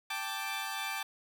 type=chord; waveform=15% pulse; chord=G suspended second; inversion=none; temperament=equal; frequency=784 / 880 / 1174.7 Hz; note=G5 / A5 / D6; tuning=0 / 0 / 0 cents; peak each=-33 dBFS; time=0.1-1.03 s; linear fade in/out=5 ms; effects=none